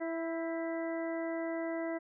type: harmonic tone with a mistuned harmonic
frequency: 330 Hz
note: E4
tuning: 2 cents sharp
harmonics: 1 / 2 / 3 / 4 / 5 / 6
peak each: -36 / -37 / -48 / -51 / -50 / -46 dBFS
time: 0-1.99 s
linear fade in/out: 20 ms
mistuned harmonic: 5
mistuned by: -45 cents
effects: none